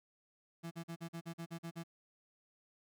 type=tone bursts; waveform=35% pulse; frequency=167.4 Hz; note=E3; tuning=27 cents sharp; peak=-40 dBFS; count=10; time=0.63-1.837 s; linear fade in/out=20 ms; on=82 ms; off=43 ms; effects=none